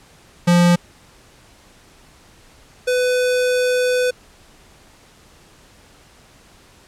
square tone pair in turn, 174.61 / 499.8 Hz, F3 / B4, 0 / +21 cents, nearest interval octave + tritone, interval 1821 cents, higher second, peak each -11 / -16 dBFS, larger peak first, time 0.47-0.76 / 2.87-4.11 s, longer second, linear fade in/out 10 ms, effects pink hiss -49 dBFS RMS until 6.87 s + low-pass 10000 Hz 12 dB/octave

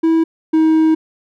triangle tone pair in turn, 325.6 / 317.4 Hz, E4 / D#4, -21 / +35 cents, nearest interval unison, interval 44 cents, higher first, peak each -8 / -7 dBFS, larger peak second, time 0.03-0.24 / 0.53-0.95 s, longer second, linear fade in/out 10 ms, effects none

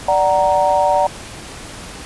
sine chord, D augmented, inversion none, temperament equal with one note detuned, 587.3 / 749.5 / 932.3 Hz, D5 / F#5 / A#5, 0 / +22 / 0 cents, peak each -16 dBFS, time 0.08-1.07 s, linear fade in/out 5 ms, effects pink hiss -33 dBFS RMS until 2.05 s + resampled to 24000 Hz

